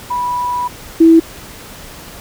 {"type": "tone pair in turn", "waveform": "sine", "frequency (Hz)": [982, 327.7], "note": ["B5", "E4"], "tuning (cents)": [-10, -10], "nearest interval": "octave + perfect fifth", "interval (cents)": 1900, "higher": "first", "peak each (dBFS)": [-15, -3], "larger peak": "second", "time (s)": [[0.1, 0.68], [1, 1.2]], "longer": "first", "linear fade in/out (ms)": 10, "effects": ["pink hiss -34 dBFS RMS until 2.2 s"]}